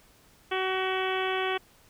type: harmonic tone with a mistuned harmonic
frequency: 376.7 Hz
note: F#4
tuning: 31 cents sharp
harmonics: 1 / 2 / 3 / 4 / 5 / 6 / 7 / 8 / 9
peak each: -30 / -33 / -35 / -36 / -37 / -38 / -38 / -39 / -40 dBFS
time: 0.51-1.58 s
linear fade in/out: 10 ms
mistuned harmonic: 9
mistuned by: -21 cents
effects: pink hiss -59 dBFS RMS until 1.89 s